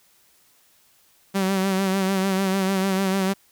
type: tone with vibrato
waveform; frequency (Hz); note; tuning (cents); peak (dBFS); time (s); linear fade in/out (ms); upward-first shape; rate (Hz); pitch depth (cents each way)
sawtooth; 192; G3; -36; -16; 1.34-3.34; 20; sine; 6.7; 43
effects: white hiss -59 dBFS RMS until 3.51 s